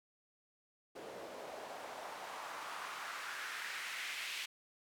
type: noise with band-pass filter sweep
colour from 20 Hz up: white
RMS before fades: -45 dBFS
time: 0.95-4.46 s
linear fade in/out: 10 ms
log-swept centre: 450 to 2600 Hz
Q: 1.9
effects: none